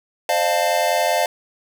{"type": "chord", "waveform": "square", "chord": "F dominant seventh", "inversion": "second", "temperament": "equal with one note detuned", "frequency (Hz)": [523.3, 607.7, 698.5, 880], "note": ["C5", "Eb5", "F5", "A5"], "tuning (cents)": [0, -41, 0, 0], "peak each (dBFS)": [-26, -22, -21, -25], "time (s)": [0.29, 1.26], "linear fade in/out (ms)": 2, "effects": []}